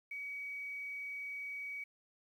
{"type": "tone with quantisation", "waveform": "sine", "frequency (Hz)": 2265, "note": "C#7", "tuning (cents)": 37, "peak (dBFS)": -40, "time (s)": [0.11, 1.84], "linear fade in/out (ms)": 5, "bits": 11, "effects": []}